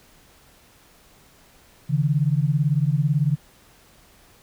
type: beating tone pair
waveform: sine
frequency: 139.8 / 157.8 Hz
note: C#3 / D#3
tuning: +15 / +25 cents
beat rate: 18 Hz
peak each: -20 / -21 dBFS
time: 1.89-3.36 s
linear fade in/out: 20 ms
effects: pink hiss -54 dBFS RMS until 4.42 s